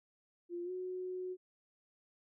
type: tone with pitch glide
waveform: sine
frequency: 348.2 to 367.4 Hz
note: F4 to F#4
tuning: -5 to -12 cents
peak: -38 dBFS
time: 0.49-1.37 s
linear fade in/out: 50 ms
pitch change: +93 cents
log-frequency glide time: 0.64-0.71 s
effects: none